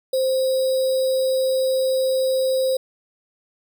sine tone with sample-and-hold, 523.3 Hz, C5, in tune, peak -17 dBFS, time 0.13-2.77 s, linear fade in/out 5 ms, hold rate 4410 Hz, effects none

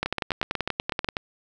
two click trains, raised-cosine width 0.3 ms, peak -10 / -9 dBFS, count 10 / 12, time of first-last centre 0.06-1.168 / 0.03-1.088 s, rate 8.12 / 10.4 Hz, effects none

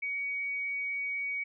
sine tone, 2252 Hz, C#7, 27 cents sharp, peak -31 dBFS, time 0.02-1.44 s, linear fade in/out 10 ms, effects none

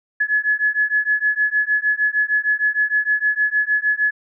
sine beating tone pair, 1700 / 1706.5 Hz, G#6 / G#6, +40 / +47 cents, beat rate 6.5 Hz, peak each -19 dBFS, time 0.2-4.11 s, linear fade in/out 10 ms, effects none

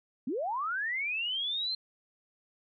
sine linear sweep, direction up, 218 to 4186 Hz, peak -30 dBFS, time 0.27-1.75 s, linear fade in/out 5 ms, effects none

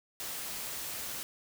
white noise, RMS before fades -39 dBFS, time 0.2-1.23 s, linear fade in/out 0 ms, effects none

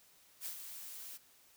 blue noise with ADSR envelope, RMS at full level -41 dBFS, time 0.4-1.18 s, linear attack 58 ms, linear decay 93 ms, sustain -7 dB, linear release 20 ms, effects white hiss -65 dBFS RMS until 1.56 s

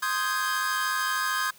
45% pulse chord, Ab major seventh, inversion first, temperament equal, 1046.5 / 1244.5 / 1568 / 1661.2 Hz, C6 / Eb6 / G6 / Ab6, 0 / 0 / 0 / 0 cents, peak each -31 dBFS, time 0.02-1.51 s, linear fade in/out 10 ms, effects white hiss -54 dBFS RMS until 1.58 s

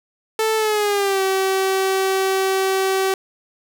sawtooth tone with pitch glide, 440 to 383 Hz, A4 to G4, 0 to -40 cents, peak -13 dBFS, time 0.39-3.14 s, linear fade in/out 2 ms, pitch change -240 cents, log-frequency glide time 0.56-1.22 s, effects none

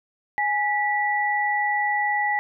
sine tone pair together, 830.6 / 1957.3 Hz, G#5 / B6, 0 / -16 cents, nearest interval octave + minor third, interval 1484 cents, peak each -23 / -23 dBFS, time 0.38-2.39 s, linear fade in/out 0 ms, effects none

